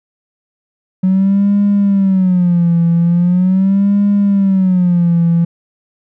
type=tone with vibrato; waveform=triangle; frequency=185 Hz; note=F#3; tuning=in tune; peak=-5 dBFS; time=1.03-5.45 s; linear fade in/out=10 ms; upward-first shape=sine; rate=0.41 Hz; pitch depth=160 cents each way; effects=tanh soft clip ceiling -5 dBFS